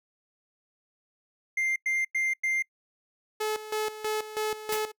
triangle tone bursts, 2098 Hz, C7, 4 cents sharp, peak -23 dBFS, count 4, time 1.57-2.624 s, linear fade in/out 5 ms, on 190 ms, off 98 ms
sawtooth tone with tremolo, 430 Hz, A4, 40 cents flat, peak -23 dBFS, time 3.4-4.92 s, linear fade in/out 10 ms, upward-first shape square, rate 3.1 Hz, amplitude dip 75%
white noise with exponential decay, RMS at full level -28 dBFS, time 4.72-4.88 s, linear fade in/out 5 ms, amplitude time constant 34 ms
effects noise-tail reverb RT60 0.1 s tail -25 dB re dry

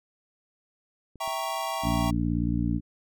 clicks, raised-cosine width 3 ms, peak -35 dBFS, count 2, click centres 1.157 / 1.277 s
square chord, E diminished seventh, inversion none, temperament equal, 659.3 / 784 / 932.3 / 1108.7 Hz, E5 / G5 / Bb5 / Db6, 0 / 0 / 0 / 0 cents, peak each -35 dBFS, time 1.2-2.11 s, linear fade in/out 10 ms
harmonic tone, 58.27 Hz, A#1, in tune, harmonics 1 / 2 / 3 / 4 / 5, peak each -30 / -30 / -30 / -30 / -30 dBFS, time 1.82-2.81 s, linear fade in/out 50 ms
effects none

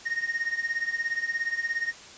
triangle tone with tremolo, 1856 Hz, A#6, 8 cents flat, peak -21 dBFS, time 0.05-1.93 s, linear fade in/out 20 ms, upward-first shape triangle, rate 17 Hz, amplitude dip 90%, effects white hiss -46 dBFS RMS until 2.17 s + resampled to 16000 Hz

